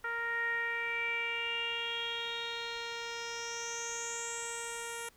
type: tone with low-pass filter sweep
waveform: 10% pulse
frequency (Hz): 466.2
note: A#4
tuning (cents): 0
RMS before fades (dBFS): -37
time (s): 0.04-5.09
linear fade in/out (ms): 5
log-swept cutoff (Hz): 1600 to 10000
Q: 6.6
effects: pink hiss -64 dBFS RMS until 5.16 s